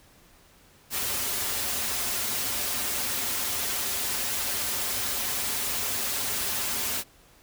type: noise with comb filter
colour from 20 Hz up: white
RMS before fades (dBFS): -29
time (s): 0.9-7.04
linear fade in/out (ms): 50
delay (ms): 6.2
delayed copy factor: -0.65
effects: pink hiss -57 dBFS RMS until 7.42 s